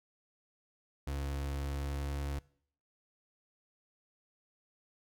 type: tone with pitch glide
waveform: 35% pulse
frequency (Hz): 69.7 to 70.35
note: C#2 to C#2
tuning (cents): +10 to +26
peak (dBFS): -33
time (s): 1.07-2.39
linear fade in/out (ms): 5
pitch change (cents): +16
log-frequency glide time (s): 1.22-2.11
effects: noise-tail reverb RT60 0.6 s tail -22 dB re dry